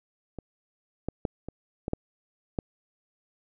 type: clicks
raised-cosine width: 2 ms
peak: -24 / -16 / -13 / -23 / -17 / -13 / -14 dBFS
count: 7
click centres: 0.387 / 1.086 / 1.252 / 1.486 / 1.881 / 1.934 / 2.588 s
effects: none